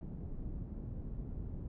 pink low-pass noise, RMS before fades -42 dBFS, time 0.01-1.68 s, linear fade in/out 2 ms, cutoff 220 Hz, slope 12 dB/octave, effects none

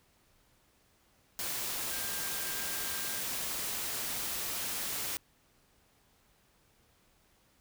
sine tone in noise, 1594 Hz, G6, 28 cents sharp, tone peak -46 dBFS, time 1.91-3.2 s, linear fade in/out 0 ms, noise white, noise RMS -36 dBFS, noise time 1.39-5.17 s, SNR -13 dB, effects pink hiss -68 dBFS RMS until 7.6 s

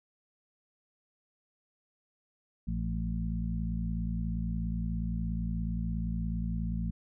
harmonic tone with a mistuned harmonic, 57 Hz, A#1, 38 cents flat, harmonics 1 / 2 / 3 / 4, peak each -33 / -39 / -35 / -38 dBFS, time 2.67-6.91 s, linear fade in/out 10 ms, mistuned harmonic 4, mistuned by -49 cents, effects none

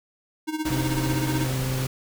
square tone with tremolo, 311.1 Hz, D#4, in tune, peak -24 dBFS, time 0.47-1.48 s, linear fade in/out 20 ms, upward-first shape sine, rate 16 Hz, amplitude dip 75%
pink noise, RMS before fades -32 dBFS, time 0.65-1.87 s, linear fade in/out 5 ms
harmonic tone, 130 Hz, C3, 11 cents flat, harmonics 1 / 2 / 3 / 4, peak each -25 / -35 / -38 / -39 dBFS, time 0.7-1.87 s, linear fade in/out 5 ms
effects none

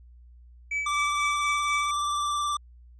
triangle tone with tremolo, 2295 Hz, D7, 40 cents flat, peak -23 dBFS, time 0.71-1.91 s, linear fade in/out 5 ms, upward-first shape triangle, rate 4.1 Hz, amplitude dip 75%
square tone with vibrato, 1173 Hz, D6, 2 cents flat, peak -26 dBFS, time 0.86-2.57 s, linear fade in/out 5 ms, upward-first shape triangle, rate 19 Hz, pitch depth 25 cents each way
effects added 60 Hz sine -48 dBFS peak until 2.99 s + resampled to 22050 Hz

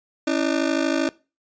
30% pulse ring-modulated tone, 300.9 Hz, D4, 42 cents sharp, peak -14 dBFS, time 0.27-1.09 s, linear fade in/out 0 ms, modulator 26.4 Hz, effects noise-tail reverb RT60 0.3 s tail -21 dB re dry + resampled to 16000 Hz

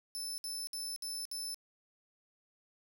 25% pulse tone bursts, 5274 Hz, E8, in tune, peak -33 dBFS, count 5, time 0.15-1.544 s, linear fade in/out 0 ms, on 230 ms, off 61 ms, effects none

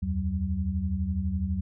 sine tone cluster, 75.1 / 87.1 / 189.9 Hz, D2 / F2 / F#3, +39 / -4 / +45 cents, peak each -30 dBFS, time 0.02-1.61 s, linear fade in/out 10 ms, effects none

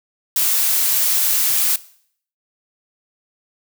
blue noise, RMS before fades -17 dBFS, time 0.36-1.76 s, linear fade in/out 2 ms, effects noise-tail reverb RT60 0.6 s tail -19 dB re dry

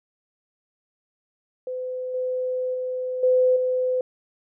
sine tone with level steps, 508 Hz, B4, 49 cents sharp, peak -27 / -23 / -25 / -15 / -20 dBFS, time 1.67-4.01 s, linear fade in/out 2 ms, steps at 2.14 / 2.74 / 3.23 / 3.56 s, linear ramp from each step 5 ms, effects none

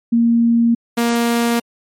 sine / sawtooth tone pair in turn, 233.1 / 235 Hz, A#3 / A#3, 0 / +14 cents, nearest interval unison, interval 14 cents, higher second, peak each -10 dBFS, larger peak neither, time 0.12-0.75 / 0.97-1.6 s, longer neither, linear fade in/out 10 ms, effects MP3 64 kbps

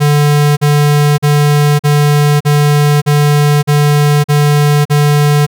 square tone bursts, 146.83 Hz, D3, in tune, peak -7 dBFS, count 9, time 0-5.466 s, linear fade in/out 20 ms, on 570 ms, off 42 ms, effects none

